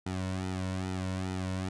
sawtooth tone with flanger, 93.3 Hz, F#2, 15 cents sharp, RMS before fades -34 dBFS, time 0.06-1.69 s, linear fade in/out 5 ms, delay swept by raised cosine 1.8 to 2.51 ms, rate 2.4 Hz, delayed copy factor -1, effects resampled to 22050 Hz

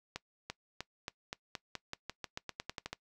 accelerating click train, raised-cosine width 0.2 ms, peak -21 dBFS, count 17, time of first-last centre 0.16-2.93 s, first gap 340 ms, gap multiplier 0.9, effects noise-tail reverb RT60 0.1 s tail -21 dB re dry

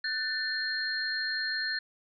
sine tone cluster, 1502 / 1776 / 4215 Hz, F#6 / A6 / C8, +26 / +16 / +12 cents, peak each -37 / -32 / -33 dBFS, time 0.04-1.79 s, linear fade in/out 5 ms, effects none

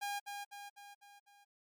sawtooth tone with echo, 811 Hz, G#5, 41 cents flat, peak -33 dBFS, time 0.01-0.2 s, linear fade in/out 20 ms, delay 250 ms, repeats 5, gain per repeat -5 dB, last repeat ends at 1.45 s, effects MP3 96 kbps

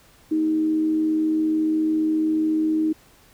sine tone with frequency modulation, 313.9 Hz, D#4, 15 cents sharp, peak -18 dBFS, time 0.31-2.93 s, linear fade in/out 10 ms, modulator 85.6 Hz, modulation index 0.24, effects pink hiss -54 dBFS RMS until 3.33 s

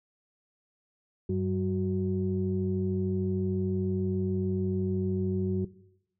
sine tone cluster, 96.8 / 190.1 / 370.2 Hz, G2 / F#3 / F#4, -21 / +47 / +1 cents, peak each -30 dBFS, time 1.29-5.65 s, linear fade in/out 5 ms, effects noise-tail reverb RT60 0.8 s tail -18 dB re dry + tanh soft clip ceiling -17 dBFS

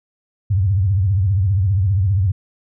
sine tone with vibrato, 96.4 Hz, G2, 28 cents flat, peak -13 dBFS, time 0.5-2.32 s, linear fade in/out 10 ms, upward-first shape triangle, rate 15 Hz, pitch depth 210 cents each way, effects none

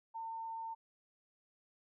sine tone, 904 Hz, A5, 47 cents sharp, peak -40 dBFS, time 0.14-0.75 s, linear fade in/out 20 ms, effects none

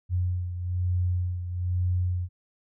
sine beating tone pair, 89.6 / 90.7 Hz, F2 / F#2, +45 / -34 cents, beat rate 1.1 Hz, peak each -25 / -32 dBFS, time 0.09-2.29 s, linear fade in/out 50 ms, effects none

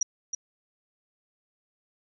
sine tone with echo, 5770 Hz, F#8, 44 cents flat, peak -21 dBFS, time 0.01-0.03 s, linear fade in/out 5 ms, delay 320 ms, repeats 1, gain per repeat -7 dB, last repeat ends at 0.35 s, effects none

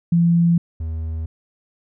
sine / triangle tone pair in turn, 170 / 80.23 Hz, F3 / E2, -46 / -46 cents, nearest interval octave + minor second, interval 1300 cents, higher first, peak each -12 / -21 dBFS, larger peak first, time 0.12-0.58 / 0.8-1.26 s, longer neither, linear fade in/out 5 ms, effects none

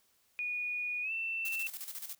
sine tone with pitch glide, 2456 to 2678 Hz, D#7 to E7, -23 to +27 cents, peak -33 dBFS, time 0.39-1.67 s, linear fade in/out 0 ms, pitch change +150 cents, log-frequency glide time 1.02-1.12 s
blue noise with tremolo, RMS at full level -41 dBFS, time 1.45-2.15 s, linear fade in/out 2 ms, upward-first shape square, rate 14 Hz, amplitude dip 65%
effects white hiss -71 dBFS RMS until 2.19 s

